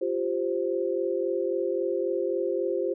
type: chord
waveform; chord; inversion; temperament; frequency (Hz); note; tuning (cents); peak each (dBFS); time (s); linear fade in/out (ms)
sine; F suspended second; none; just; 349.2 / 392.9 / 523.8; F4 / G4 / C5; 0 / +4 / +2; -29; 0.01-2.94; 10
effects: none

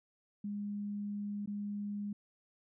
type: tone with dropouts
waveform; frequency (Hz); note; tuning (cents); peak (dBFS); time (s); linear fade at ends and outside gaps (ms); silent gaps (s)
sine; 204.9; G#3; -23; -36; 0.44-2.13; 5; 1.46-1.474
effects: none

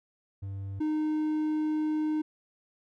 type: tone pair in turn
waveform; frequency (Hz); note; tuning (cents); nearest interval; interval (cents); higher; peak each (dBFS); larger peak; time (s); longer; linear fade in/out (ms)
triangle; 98 / 307.8; G2 / D#4; 0 / -19; octave + minor sixth; 1981; second; -32 / -24; second; 0.42-0.8 / 0.8-2.22; second; 10
effects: none

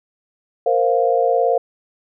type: chord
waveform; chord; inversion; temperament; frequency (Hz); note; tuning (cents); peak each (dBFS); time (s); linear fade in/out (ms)
sine; Bb suspended second; none; just; 466.2 / 524.4 / 699.2; Bb4 / C5 / F5; 0 / +4 / +2; -18; 0.66-1.58; 5
effects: none

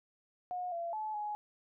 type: tone with pitch steps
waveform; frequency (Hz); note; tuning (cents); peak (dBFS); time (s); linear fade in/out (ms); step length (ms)
sine; 722 / 681 / 862 / 838; F#5 / F5 / A5 / G#5; -43 / -44 / -36 / +15; -35; 0.51-1.35; 0; 210
effects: none

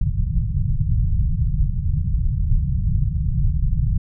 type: low-pass noise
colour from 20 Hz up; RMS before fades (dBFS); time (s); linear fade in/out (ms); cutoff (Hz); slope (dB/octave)
pink; -19; 0.01-3.98; 5; 160; 48
effects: none

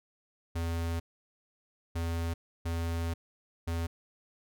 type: tone bursts at uneven times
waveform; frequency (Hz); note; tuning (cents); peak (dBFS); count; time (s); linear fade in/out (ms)
square; 83.6; E2; +25; -31; 4; 0.55-1 / 1.95-2.34 / 2.65-3.14 / 3.67-3.87; 10
effects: none

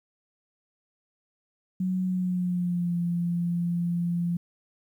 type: tone with pitch glide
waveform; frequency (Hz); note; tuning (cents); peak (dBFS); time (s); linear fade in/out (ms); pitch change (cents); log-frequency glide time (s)
sine; 185 to 172.61; F#3 to F3; 0 to -20; -24; 1.8-4.37; 5; -120; 2.04-2.97
effects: 10-bit

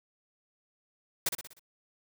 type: noise with echo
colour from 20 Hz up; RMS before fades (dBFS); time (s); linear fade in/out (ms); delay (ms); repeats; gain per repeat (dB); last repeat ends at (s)
white; -28; 1.26-1.29; 5; 61; 5; -6; 1.595
effects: none

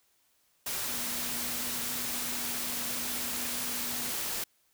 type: tone in noise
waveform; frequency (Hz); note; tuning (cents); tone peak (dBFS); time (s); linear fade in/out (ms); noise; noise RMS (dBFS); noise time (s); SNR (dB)
sine; 242.2; B3; -34; -45; 0.88-4.11; 5; white; -34; 0.66-4.44; -14
effects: white hiss -70 dBFS RMS until 4.73 s

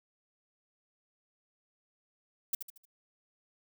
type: noise with echo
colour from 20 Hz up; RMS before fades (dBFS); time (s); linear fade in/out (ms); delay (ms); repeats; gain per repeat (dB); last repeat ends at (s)
violet; -30; 2.53-2.55; 5; 76; 4; -8; 2.854
effects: none

